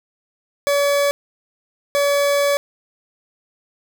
40% pulse tone bursts at uneven times, 569 Hz, C#5, 45 cents sharp, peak -14 dBFS, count 2, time 0.67-1.11 / 1.95-2.57 s, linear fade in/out 0 ms, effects none

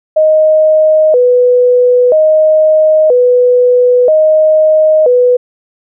sine tone with vibrato, 555 Hz, C#5, 2 cents sharp, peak -4 dBFS, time 0.16-5.37 s, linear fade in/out 10 ms, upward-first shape square, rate 0.51 Hz, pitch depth 200 cents each way, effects none

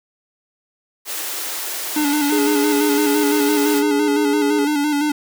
white high-pass noise, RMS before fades -26 dBFS, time 1.05-3.83 s, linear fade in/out 50 ms, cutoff 280 Hz, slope 48 dB/octave
square tone with vibrato, 293.7 Hz, D4, in tune, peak -17 dBFS, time 1.96-5.12 s, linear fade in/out 5 ms, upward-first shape square, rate 5.9 Hz, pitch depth 40 cents each way
triangle tone, 415.3 Hz, G#4, in tune, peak -17 dBFS, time 2.32-4.65 s, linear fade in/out 5 ms
effects none

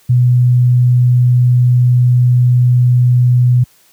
sine tone, 123.7 Hz, B2, 3 cents sharp, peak -6 dBFS, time 0.09-3.64 s, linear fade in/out 10 ms, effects white hiss -50 dBFS RMS until 3.92 s + high-pass 60 Hz 12 dB/octave

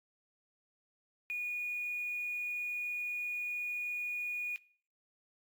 sine tone with quantisation, 2453 Hz, D#7, 25 cents flat, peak -34 dBFS, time 1.3-4.56 s, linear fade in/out 0 ms, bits 9, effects noise-tail reverb RT60 0.5 s tail -21 dB re dry + AAC 64 kbps

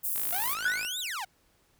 pink high-pass noise, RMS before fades -31 dBFS, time 0.03-0.55 s, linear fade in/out 20 ms, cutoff 11000 Hz, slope 24 dB/octave
click train, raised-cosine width 0.2 ms, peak -23 dBFS, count 38, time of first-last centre 0.16-0.849 s, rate 53.7 Hz
sawtooth exponential two-way sweep, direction up then down, 682 to 3951 to 706 Hz, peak -29 dBFS, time 0.32-1.25 s, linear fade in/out 10 ms, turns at 1 s
sine tone with exponential decay, 1483 Hz, F#6, 4 cents sharp, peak -22 dBFS, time 0.65-1.11 s, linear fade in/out 5 ms, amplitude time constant 100 ms
effects pink hiss -67 dBFS RMS until 1.79 s

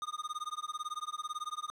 square tone with tremolo, 1225 Hz, D#6, 27 cents flat, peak -34 dBFS, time 0.02-1.7 s, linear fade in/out 0 ms, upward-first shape sine, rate 18 Hz, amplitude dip 100%, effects low-pass 8000 Hz 12 dB/octave + 11-bit

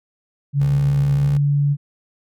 sine tone with pitch glide, 141.3 to 143.36 Hz, C#3 to D3, +34 to -41 cents, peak -14 dBFS, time 0.53-1.77 s, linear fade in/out 50 ms, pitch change +25 cents, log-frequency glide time 1.14-1.37 s
20% pulse tone, 66.7 Hz, C2, 34 cents sharp, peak -24 dBFS, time 0.6-1.38 s, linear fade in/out 10 ms
effects none

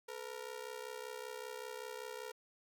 sawtooth ring-modulated tone, 466.2 Hz, A#4, in tune, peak -37 dBFS, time 0.08-2.32 s, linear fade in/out 10 ms, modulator 32.6 Hz, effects none

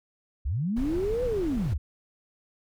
sine linear two-way sweep, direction up then down, 52.3 to 510 to 52.3 Hz, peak -25 dBFS, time 0.45-1.78 s, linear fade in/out 10 ms, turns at 1.24 s
brown noise, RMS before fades -34 dBFS, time 0.76-1.74 s, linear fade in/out 10 ms
effects none

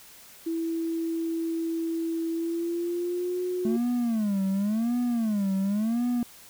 sine tone with pitch glide, 329.6 to 361.5 Hz, E4 to F#4, 0 to -40 cents, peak -26 dBFS, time 0.46-3.77 s, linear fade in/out 10 ms, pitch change +160 cents, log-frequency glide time 2.32-3.4 s
triangle tone with vibrato, 216.8 Hz, A3, 25 cents flat, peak -21 dBFS, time 3.65-6.23 s, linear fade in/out 2 ms, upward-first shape sine, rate 0.92 Hz, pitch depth 210 cents each way
effects tanh soft clip ceiling -13 dBFS + white hiss -50 dBFS RMS until 6.49 s

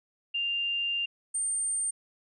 sine tone pair in turn, 2794 / 8769 Hz, F7 / C#9, 0 / -20 cents, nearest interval octave + minor sixth, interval 1980 cents, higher second, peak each -27 dBFS, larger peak neither, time 0.34-1.06 / 1.34-1.91 s, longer first, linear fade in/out 10 ms, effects none

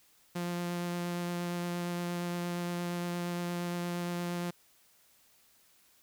sawtooth tone with vibrato, 174.61 Hz, F3, in tune, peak -29 dBFS, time 0.35-4.51 s, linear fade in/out 10 ms, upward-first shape triangle, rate 8.6 Hz, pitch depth 11 cents each way, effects white hiss -65 dBFS RMS until 6.02 s

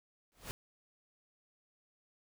pink noise with exponential growth, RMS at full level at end -39 dBFS, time 0.32-0.51 s, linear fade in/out 0 ms, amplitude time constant 41 ms, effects none

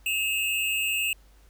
square tone pair together, 2588 / 2794 Hz, E7 / F7, -32 / 0 cents, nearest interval minor second, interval 132 cents, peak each -28 dBFS, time 0.06-1.13 s, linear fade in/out 2 ms, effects added 50 Hz sine -53 dBFS peak until 1.49 s + pink hiss -62 dBFS RMS until 1.49 s

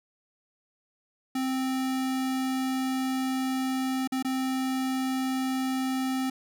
square tone with dropouts, 261.6 Hz, C4, in tune, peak -27 dBFS, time 1.35-6.3 s, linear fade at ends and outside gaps 5 ms, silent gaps 4.075-4.121 / 4.226-4.247 s, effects none

